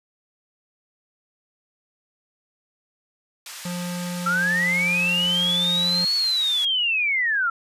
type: band-pass noise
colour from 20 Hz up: white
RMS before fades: -38 dBFS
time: 3.46-6.65 s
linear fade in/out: 2 ms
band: 1000 to 8600 Hz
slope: 12 dB/octave
type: tone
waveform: square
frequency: 176.8 Hz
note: F3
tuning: 22 cents sharp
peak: -28 dBFS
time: 3.65-6.05 s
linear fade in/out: 5 ms
type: linear two-way sweep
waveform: sine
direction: up then down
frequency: 1328 to 4435 to 1328 Hz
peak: -19 dBFS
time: 4.26-7.5 s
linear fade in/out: 5 ms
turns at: 6.15 s
effects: resampled to 32000 Hz